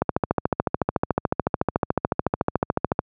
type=click train; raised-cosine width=1 ms; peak=-5 dBFS; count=42; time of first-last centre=0.02-2.991 s; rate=13.8 Hz; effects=high-pass 80 Hz 12 dB/octave